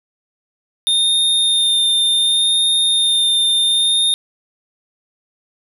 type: tone with vibrato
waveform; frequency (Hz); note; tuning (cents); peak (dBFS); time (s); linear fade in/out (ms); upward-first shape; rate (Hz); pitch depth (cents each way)
square; 3639; A#7; -42; -13; 0.87-4.14; 0; sine; 0.68; 13
effects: none